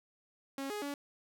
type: tone with pitch steps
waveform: sawtooth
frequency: 273.2 / 416.9 / 284.7 Hz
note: C#4 / G#4 / C#4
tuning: -25 / +7 / +46 cents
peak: -33 dBFS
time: 0.58-0.94 s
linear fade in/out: 2 ms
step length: 120 ms
effects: none